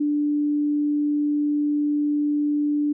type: tone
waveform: sine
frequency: 294.3 Hz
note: D4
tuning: 4 cents sharp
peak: -19 dBFS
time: 0-2.93 s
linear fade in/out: 10 ms
effects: none